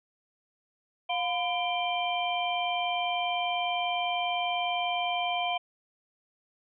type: tone cluster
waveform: sine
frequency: 708 / 1007 / 2371 / 3125 Hz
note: F5 / B5 / D7 / G7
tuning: +23 / +33 / +16 / -6 cents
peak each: -29 / -36 / -34 / -34 dBFS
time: 1.09-5.58 s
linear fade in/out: 10 ms
effects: none

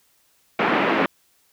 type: band-pass noise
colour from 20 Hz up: pink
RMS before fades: -20 dBFS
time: 0.59-1.06 s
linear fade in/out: 2 ms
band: 220 to 2500 Hz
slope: 24 dB/octave
effects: white hiss -62 dBFS RMS until 1.52 s

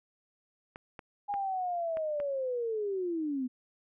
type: clicks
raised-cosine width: 0.5 ms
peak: -28 dBFS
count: 5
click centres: 0.759 / 0.992 / 1.34 / 1.971 / 2.201 s
type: linear sweep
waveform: sine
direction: down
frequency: 823 to 245.6 Hz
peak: -30 dBFS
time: 1.28-3.48 s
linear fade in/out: 20 ms
effects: none

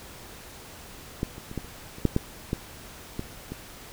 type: clicks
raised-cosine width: 3 ms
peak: -13 / -27 / -25 / -17 / -30 / -29 / -7 / -9 / -13 / -17 / -21 dBFS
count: 11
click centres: 1.231 / 1.381 / 1.514 / 1.577 / 1.646 / 1.984 / 2.053 / 2.164 / 2.531 / 3.194 / 3.52 s
effects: pink hiss -45 dBFS RMS until 3.92 s

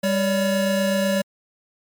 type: tone pair together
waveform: square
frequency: 198.68 / 568 Hz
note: G3 / C#5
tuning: +24 / +42 cents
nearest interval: octave + tritone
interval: 1818 cents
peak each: -22 dBFS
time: 0.03-1.22 s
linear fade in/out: 10 ms
effects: MP3 96 kbps

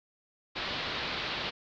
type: low-pass noise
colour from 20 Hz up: white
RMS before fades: -35 dBFS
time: 0.55-1.51 s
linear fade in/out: 20 ms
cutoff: 4400 Hz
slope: 48 dB/octave
effects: none

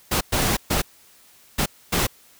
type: noise bursts at uneven times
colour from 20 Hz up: pink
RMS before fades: -21 dBFS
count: 5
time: 0.11-0.21 / 0.32-0.57 / 0.7-0.82 / 1.58-1.66 / 1.92-2.07 s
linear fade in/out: 10 ms
effects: white hiss -53 dBFS RMS until 2.39 s

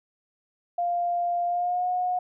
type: tone with pitch glide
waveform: sine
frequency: 698.5 to 725.2 Hz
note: F5 to F#5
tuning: 0 to -35 cents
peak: -23 dBFS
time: 0.78-2.19 s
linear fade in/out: 5 ms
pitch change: +65 cents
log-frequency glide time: 1.46-1.88 s
effects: none

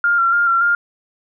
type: tone with vibrato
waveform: sine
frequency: 1386 Hz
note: F6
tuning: 14 cents flat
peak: -12 dBFS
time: 0.04-0.75 s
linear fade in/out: 2 ms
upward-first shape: square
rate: 3.5 Hz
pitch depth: 25 cents each way
effects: none

